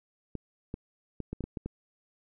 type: clicks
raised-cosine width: 3 ms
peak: -22 dBFS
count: 8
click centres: 0.353 / 0.741 / 1.203 / 1.33 / 1.407 / 1.44 / 1.572 / 1.66 s
effects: none